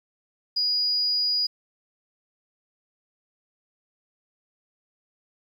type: tone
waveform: sine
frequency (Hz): 4900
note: D#8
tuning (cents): -27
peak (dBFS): -21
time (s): 0.56-1.47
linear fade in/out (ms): 10
effects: 9-bit